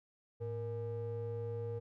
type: ring-modulated tone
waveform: triangle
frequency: 181.3 Hz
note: F#3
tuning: 35 cents flat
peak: -32 dBFS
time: 0.4-1.8 s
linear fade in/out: 20 ms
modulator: 289 Hz
effects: none